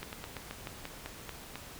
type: slowing click train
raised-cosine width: 0.3 ms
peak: -23 dBFS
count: 10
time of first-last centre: 0.03-1.556 s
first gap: 99 ms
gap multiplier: 1.13
effects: pink hiss -48 dBFS RMS until 1.79 s